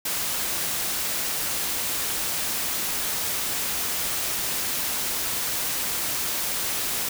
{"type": "noise", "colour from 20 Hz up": "white", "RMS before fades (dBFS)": -27, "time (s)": [0.05, 7.09], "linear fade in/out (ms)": 5, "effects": []}